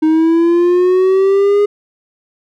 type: linear sweep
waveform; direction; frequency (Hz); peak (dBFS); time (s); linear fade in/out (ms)
triangle; up; 311.1 to 413.3; -6; 0.02-1.66; 10
effects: none